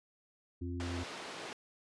harmonic tone, 87.31 Hz, F2, in tune, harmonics 1 / 3 / 4, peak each -38 / -41 / -46 dBFS, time 0.61-1.04 s, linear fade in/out 10 ms
pink band-pass noise, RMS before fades -45 dBFS, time 0.8-1.53 s, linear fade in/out 0 ms, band 320 to 5100 Hz, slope 12 dB/octave
effects resampled to 24000 Hz

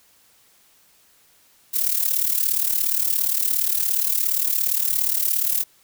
violet noise with amplitude modulation, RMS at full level -18 dBFS, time 1.73-5.64 s, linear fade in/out 20 ms, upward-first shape sine, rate 37.2 Hz, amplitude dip 75%, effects white hiss -57 dBFS RMS until 5.83 s

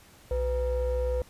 triangle ring-modulated tone, 220 Hz, A3, in tune, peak -20 dBFS, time 0.31-1.22 s, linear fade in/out 2 ms, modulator 281 Hz, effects pink hiss -55 dBFS RMS until 1.29 s + resampled to 32000 Hz

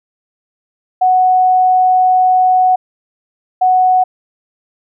sine tone pair in turn, 740 / 740 Hz, F#5 / F#5, 0 / 0 cents, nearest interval unison, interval 0 cents, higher neither, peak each -7 dBFS, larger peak neither, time 1.01-2.76 / 3.61-4.04 s, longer first, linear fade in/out 10 ms, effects none

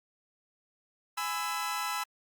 sawtooth chord, E major, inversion first, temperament equal with one note detuned, 830.6 / 1003.9 / 1318.5 Hz, G#5 / B5 / E6, 0 / +28 / 0 cents, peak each -34 / -32 / -31 dBFS, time 1.17-2.04 s, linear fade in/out 10 ms, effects Opus 48 kbps

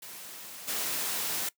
white noise with level steps, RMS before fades -44 / -32 dBFS, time 0.02-1.49 s, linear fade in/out 5 ms, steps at 0.67 s, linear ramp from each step 20 ms, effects noise-tail reverb RT60 0.1 s tail -20 dB re dry + high-pass 150 Hz 12 dB/octave

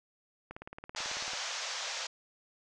click train, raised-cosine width 0.5 ms, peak -28 dBFS, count 16, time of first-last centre 0.51-1.334 s, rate 18.2 Hz
white band-pass noise, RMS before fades -38 dBFS, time 0.96-2.07 s, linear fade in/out 5 ms, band 510 to 6600 Hz, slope 48 dB/octave
effects none

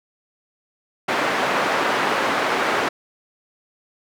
white band-pass noise, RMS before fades -21 dBFS, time 1.08-2.89 s, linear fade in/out 10 ms, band 270 to 1500 Hz, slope 12 dB/octave, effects none

